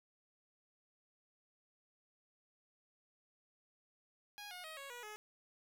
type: tone with pitch steps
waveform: 10% pulse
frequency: 824 / 721.5 / 631.7 / 553.1 / 484.3 / 424.1 Hz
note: G#5 / F#5 / D#5 / C#5 / B4 / G#4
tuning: -14 / -44 / +26 / -4 / -34 / +36 cents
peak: -39 dBFS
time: 4.38-5.16 s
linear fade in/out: 0 ms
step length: 130 ms
effects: 11-bit